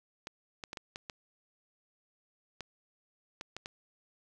clicks, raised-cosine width 0.2 ms, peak -23 dBFS, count 10, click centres 0.271 / 0.638 / 0.731 / 0.772 / 0.959 / 1.098 / 2.607 / 3.411 / 3.566 / 3.659 s, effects none

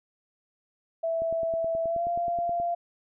sine tone with pitch glide, 659.3 to 690.5 Hz, E5 to F5, 0 to -20 cents, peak -25 dBFS, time 1.03-2.75 s, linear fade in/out 10 ms, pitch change +80 cents, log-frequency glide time 1.84-2.06 s
click train, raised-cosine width 2 ms, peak -28 dBFS, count 14, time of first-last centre 1.22-2.6 s, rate 9.42 Hz
effects none

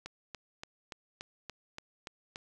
click train, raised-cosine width 0.2 ms, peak -24 dBFS, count 9, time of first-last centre 0.06-2.359 s, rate 3.48 Hz, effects none

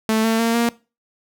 sawtooth tone with pitch steps, 220 / 224.8 / 229.6 / 234.6 Hz, A3 / A3 / A#3 / A#3, 0 / +37 / -26 / +11 cents, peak -12 dBFS, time 0.09-0.69 s, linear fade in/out 0 ms, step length 150 ms, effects noise-tail reverb RT60 0.3 s tail -21 dB re dry

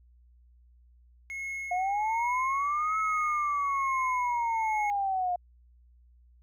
triangle tone with tremolo, 2173 Hz, C#7, 35 cents flat, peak -31 dBFS, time 1.3-4.9 s, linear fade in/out 0 ms, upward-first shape sine, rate 1.2 Hz, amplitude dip 60%
sine linear two-way sweep, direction up then down, 705 to 1297 to 705 Hz, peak -26 dBFS, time 1.71-5.36 s, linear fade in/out 5 ms, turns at 2.98 s
effects added 60 Hz sine -56 dBFS peak until 6.42 s

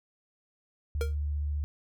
sine tone with vibrato, 73.42 Hz, D2, in tune, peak -28 dBFS, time 0.95-1.64 s, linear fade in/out 0 ms, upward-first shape sine, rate 15 Hz, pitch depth 14 cents each way
square tone with exponential decay, 466.2 Hz, A#4, in tune, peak -28 dBFS, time 1.01-1.15 s, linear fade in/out 1 ms, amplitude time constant 29 ms
effects none

